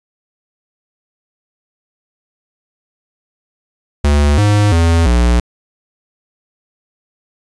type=tone with pitch steps; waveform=square; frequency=72.8 / 103.7 / 83.4 / 59.8 Hz; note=D2 / G#2 / E2 / A#1; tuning=-15 / -2 / +21 / +45 cents; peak=-9 dBFS; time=4.04-5.4 s; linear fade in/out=5 ms; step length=340 ms; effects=resampled to 22050 Hz + 8-bit